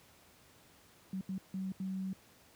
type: tone bursts at uneven times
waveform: sine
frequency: 189.8 Hz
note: F#3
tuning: 44 cents sharp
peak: -35 dBFS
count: 4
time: 1.13-1.21 / 1.29-1.38 / 1.54-1.72 / 1.8-2.13 s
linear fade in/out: 2 ms
effects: pink hiss -62 dBFS RMS until 2.55 s + high-pass 80 Hz 12 dB/octave